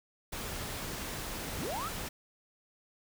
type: noise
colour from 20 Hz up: pink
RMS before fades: -39 dBFS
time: 0.32-2.09 s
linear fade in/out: 10 ms
type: linear sweep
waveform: sine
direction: up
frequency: 70.9 to 1392 Hz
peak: -35 dBFS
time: 1.58-1.89 s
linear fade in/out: 10 ms
effects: none